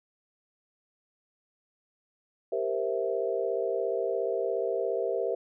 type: chord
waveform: sine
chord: C dominant seventh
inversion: second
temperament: equal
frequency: 392 / 466.2 / 523.3 / 659.3 Hz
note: G4 / Bb4 / C5 / E5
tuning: 0 / 0 / 0 / 0 cents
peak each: -32 / -31 / -33 / -33 dBFS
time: 2.52-5.35 s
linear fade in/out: 5 ms
effects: none